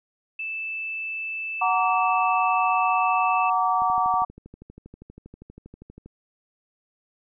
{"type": "tone", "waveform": "sine", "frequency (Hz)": 2637, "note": "E7", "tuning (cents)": 0, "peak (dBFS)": -28, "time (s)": [0.39, 3.5], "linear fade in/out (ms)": 5}
{"type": "chord", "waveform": "sine", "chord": "Gb augmented", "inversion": "none", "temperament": "just", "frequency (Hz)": [740, 925, 1156.2], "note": ["Gb5", "Bb5", "D6"], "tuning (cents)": [0, -14, -27], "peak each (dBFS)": [-23, -25, -23], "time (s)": [1.61, 4.25], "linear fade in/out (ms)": 10}
{"type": "click train", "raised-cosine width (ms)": 3, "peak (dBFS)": -30, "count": 29, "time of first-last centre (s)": [3.82, 6.06], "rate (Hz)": 12.5}
{"effects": []}